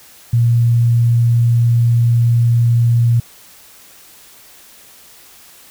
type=tone; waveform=sine; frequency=117.9 Hz; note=A#2; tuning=20 cents sharp; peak=-9 dBFS; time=0.33-3.2 s; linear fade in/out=5 ms; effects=white hiss -43 dBFS RMS until 5.7 s